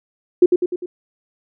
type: tone with echo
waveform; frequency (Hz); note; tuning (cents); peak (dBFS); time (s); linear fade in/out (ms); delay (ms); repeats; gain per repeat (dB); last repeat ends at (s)
sine; 357.1; F4; +39; -5; 0.42-0.46; 5; 100; 4; -5; 0.86
effects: none